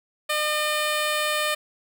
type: tone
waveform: 10% pulse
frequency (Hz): 605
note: D#5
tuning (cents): -49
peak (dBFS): -14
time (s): 0.29-1.55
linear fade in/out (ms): 10
effects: none